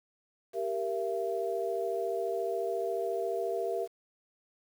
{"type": "chord", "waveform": "sine", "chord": "E diminished", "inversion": "first", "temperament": "equal with one note detuned", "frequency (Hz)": [392, 466.2, 673.1], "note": ["G4", "Bb4", "E5"], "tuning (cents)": [0, 0, 36], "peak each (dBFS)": -34, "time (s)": [0.53, 3.88], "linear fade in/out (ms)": 50, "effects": ["9-bit"]}